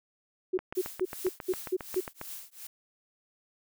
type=tone bursts; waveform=sine; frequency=370 Hz; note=F#4; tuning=in tune; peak=-24 dBFS; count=7; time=0.53-2.006 s; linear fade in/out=10 ms; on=48 ms; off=190 ms
type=click train; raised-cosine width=0.5 ms; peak=-22 dBFS; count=13; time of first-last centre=0.59-2.214 s; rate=7.39 Hz
type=noise with tremolo; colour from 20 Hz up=blue; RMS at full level=-40 dBFS; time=0.75-2.67 s; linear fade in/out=5 ms; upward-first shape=triangle; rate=2.7 Hz; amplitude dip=100%
effects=none